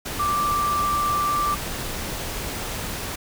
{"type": "tone in noise", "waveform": "sine", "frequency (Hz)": 1174.7, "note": "D6", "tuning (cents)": 0, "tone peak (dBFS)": -20, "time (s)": [0.19, 1.55], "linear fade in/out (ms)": 10, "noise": "pink", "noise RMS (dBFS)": -30, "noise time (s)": [0.05, 3.16], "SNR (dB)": 7, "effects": []}